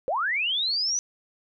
sine linear sweep, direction up, 476.7 to 6040 Hz, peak -23 dBFS, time 0.08-0.99 s, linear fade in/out 0 ms, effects none

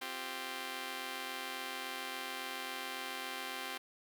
5% pulse chord, C suspended fourth, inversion none, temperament just, 261.6 / 348.8 / 392.4 Hz, C4 / F4 / G4, 0 / -2 / +2 cents, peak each -34 / -35 / -34 dBFS, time 0.01-3.78 s, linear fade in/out 10 ms, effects none

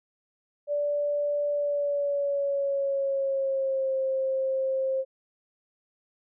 sine tone with pitch glide, 582 to 530.6 Hz, D5 to C5, -16 to +24 cents, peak -24 dBFS, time 0.67-5.05 s, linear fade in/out 50 ms, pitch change -160 cents, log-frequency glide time 1.51-3.95 s, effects none

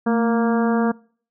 harmonic tone with a mistuned harmonic, 233.1 Hz, A#3, in tune, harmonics 1 / 2 / 3 / 4 / 5 / 6 / 7, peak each -17 / -23 / -27 / -29 / -31 / -33 / -34 dBFS, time 0.06-0.92 s, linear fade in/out 10 ms, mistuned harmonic 1, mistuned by -51 cents, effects noise-tail reverb RT60 0.5 s tail -25 dB re dry

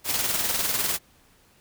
white noise with tremolo, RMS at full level -24 dBFS, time 0.04-0.99 s, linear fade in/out 50 ms, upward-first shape square, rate 20 Hz, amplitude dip 40%, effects pink hiss -59 dBFS RMS until 1.6 s

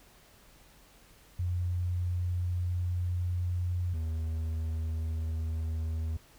sine / triangle tone pair in turn, 89 / 80.19 Hz, F2 / E2, +33 / -47 cents, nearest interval major second, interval 180 cents, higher first, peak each -28 dBFS, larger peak neither, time 1.39-3.94 / 3.94-6.17 s, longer first, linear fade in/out 5 ms, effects added 45 Hz sine -62 dBFS peak until 6.38 s + pink hiss -59 dBFS RMS until 6.38 s

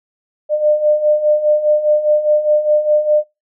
sine beating tone pair, 599 / 603.9 Hz, D5 / D5, +34 / +48 cents, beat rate 4.9 Hz, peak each -17 / -12 dBFS, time 0.49-3.24 s, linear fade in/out 50 ms, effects noise-tail reverb RT60 0.2 s tail -18 dB re dry

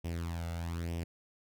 sawtooth tone with flanger, 84.3 Hz, E2, 39 cents sharp, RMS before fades -37 dBFS, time 0.04-1.04 s, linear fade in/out 10 ms, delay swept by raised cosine 0.35 to 1.45 ms, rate 1.1 Hz, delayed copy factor +0.7, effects none

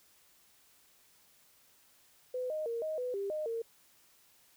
sine tone with pitch steps, 504 / 619 / 464.7 / 626 / 498.6 / 397.1 / 614 / 458 Hz, B4 / D#5 / A#4 / D#5 / B4 / G4 / D#5 / A#4, +35 / -9 / -5 / +10 / +16 / +22 / -23 / -31 cents, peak -33 dBFS, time 2.34-3.62 s, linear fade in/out 5 ms, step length 160 ms, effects white hiss -65 dBFS RMS until 4.56 s

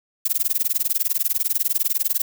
violet noise with tremolo, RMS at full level -18 dBFS, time 0.25-2.22 s, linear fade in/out 5 ms, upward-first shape sine, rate 20 Hz, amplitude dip 100%, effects none

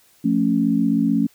sine chord, F augmented, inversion none, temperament equal with one note detuned, 174.61 / 221.3 / 277.2 Hz, F3 / A3 / C#4, 0 / +10 / 0 cents, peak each -23 / -19 / -19 dBFS, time 0.24-1.27 s, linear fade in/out 10 ms, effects white hiss -56 dBFS RMS until 1.34 s

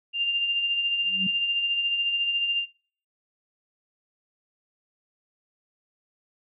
sine tone with tremolo, 2794 Hz, F7, in tune, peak -21 dBFS, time 0.13-2.66 s, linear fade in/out 50 ms, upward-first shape sine, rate 14 Hz, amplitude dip 45%
sine tone with exponential growth, 189.1 Hz, F#3, 38 cents sharp, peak -24 dBFS, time 1.03-1.27 s, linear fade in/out 5 ms, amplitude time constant 52 ms
effects noise-tail reverb RT60 0.5 s tail -23 dB re dry

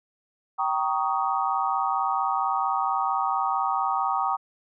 sine chord, Eb dominant seventh, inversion first, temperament just, 777.8 / 933.4 / 1120.1 / 1244.5 Hz, G5 / Bb5 / Db6 / Eb6, -14 / +2 / +18 / 0 cents, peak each -27 / -28 / -29 / -28 dBFS, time 0.58-4.37 s, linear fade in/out 20 ms, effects none

